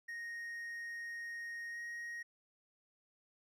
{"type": "tone with pitch glide", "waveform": "triangle", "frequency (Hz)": [1864.7, 1878.8], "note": ["A#6", "A#6"], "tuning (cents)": [0, 13], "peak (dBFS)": -40, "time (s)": [0.08, 2.23], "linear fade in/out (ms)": 10, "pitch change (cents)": 13, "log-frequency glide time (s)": [1.71, 1.78], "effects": []}